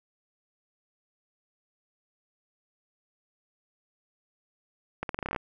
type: accelerating click train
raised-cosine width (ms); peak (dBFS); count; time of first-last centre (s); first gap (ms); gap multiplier
0.5; -16; 11; 5.03-5.362; 62; 0.85
effects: none